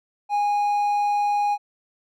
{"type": "tone", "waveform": "triangle", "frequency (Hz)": 823, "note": "G#5", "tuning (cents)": -16, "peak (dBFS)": -17, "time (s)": [0.29, 1.58], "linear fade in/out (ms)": 50, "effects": []}